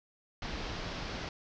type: low-pass noise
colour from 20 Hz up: pink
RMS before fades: -39 dBFS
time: 0.42-1.29 s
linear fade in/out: 2 ms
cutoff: 5600 Hz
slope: 48 dB/octave
effects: none